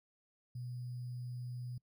sine tone with sample-and-hold, 123.47 Hz, B2, in tune, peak -40 dBFS, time 0.55-1.78 s, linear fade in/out 5 ms, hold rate 4900 Hz, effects noise-tail reverb RT60 0.1 s tail -25 dB re dry

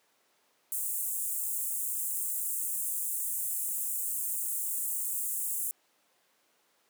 pink high-pass noise, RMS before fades -33 dBFS, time 0.72-5.71 s, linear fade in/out 0 ms, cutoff 7800 Hz, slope 48 dB/octave, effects pink hiss -69 dBFS RMS until 6.89 s + high-pass 400 Hz 12 dB/octave

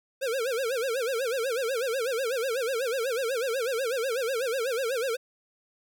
square tone with vibrato, 493.9 Hz, B4, in tune, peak -27 dBFS, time 0.21-5.17 s, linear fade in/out 20 ms, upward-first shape sine, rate 8.1 Hz, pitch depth 190 cents each way, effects none

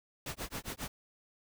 pink noise with tremolo, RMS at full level -38 dBFS, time 0.26-0.88 s, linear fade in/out 2 ms, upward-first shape sine, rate 7.4 Hz, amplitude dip 100%, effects none

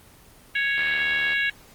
harmonic tone, 554.4 Hz, C#5, in tune, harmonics 3 / 4 / 5 / 6 / 7, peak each -23 / -26 / -29 / -36 / -36 dBFS, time 0.55-1.5 s, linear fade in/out 5 ms
click train, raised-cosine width 0.3 ms, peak -19 dBFS, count 43, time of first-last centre 0.78-1.333 s, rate 76 Hz
effects pink hiss -51 dBFS RMS until 1.74 s + Opus 24 kbps

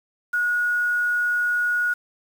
sine tone with quantisation, 1451 Hz, F#6, 34 cents flat, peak -19 dBFS, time 0.33-1.94 s, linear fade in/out 10 ms, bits 7, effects none

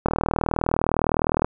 click train, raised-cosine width 1 ms, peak -6 dBFS, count 56, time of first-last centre 0.06-1.445 s, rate 39.7 Hz, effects none

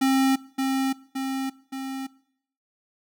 square tone with echo, 266.9 Hz, C4, 35 cents sharp, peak -19 dBFS, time 0.01-0.36 s, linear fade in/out 10 ms, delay 570 ms, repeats 3, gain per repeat -4 dB, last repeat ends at 2.07 s, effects noise-tail reverb RT60 0.7 s tail -21 dB re dry

